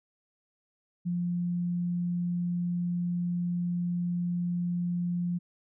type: tone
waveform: sine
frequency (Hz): 175.2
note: F3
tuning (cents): +6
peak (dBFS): -27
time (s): 1.05-5.39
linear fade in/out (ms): 20
effects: none